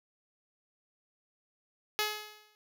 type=tone with exponential decay; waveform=5% pulse; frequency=423.7 Hz; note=G#4; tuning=35 cents sharp; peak=-15 dBFS; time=1.99-2.55 s; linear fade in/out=0 ms; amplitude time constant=120 ms; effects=none